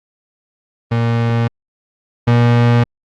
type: tone pair in turn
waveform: 35% pulse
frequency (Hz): 116.54 / 119.13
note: A#2 / A#2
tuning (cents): 0 / +38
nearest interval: unison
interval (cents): 38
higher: second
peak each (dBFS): -11 / -7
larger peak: second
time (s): 0.91-1.48 / 2.27-2.84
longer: neither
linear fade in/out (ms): 10
effects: low-pass 3000 Hz 12 dB/octave + Opus 32 kbps